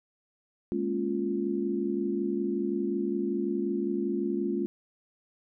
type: chord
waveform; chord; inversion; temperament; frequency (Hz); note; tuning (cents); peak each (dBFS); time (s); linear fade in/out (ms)
sine; Bb minor seventh; third; equal; 207.7 / 233.1 / 277.2 / 349.2; Ab3 / Bb3 / Db4 / F4; 0 / 0 / 0 / 0; -32 / -36 / -33 / -30; 0.72-4.66; 0
effects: none